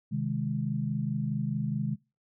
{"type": "chord", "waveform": "sine", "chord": "Ab major", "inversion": "first", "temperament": "equal", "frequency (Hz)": [130.81, 155.56, 207.7], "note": ["C3", "Eb3", "Ab3"], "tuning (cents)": [0, 0, 0], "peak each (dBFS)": -32, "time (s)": [0.11, 1.96], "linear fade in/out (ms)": 20, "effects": ["noise-tail reverb RT60 0.3 s tail -25 dB re dry"]}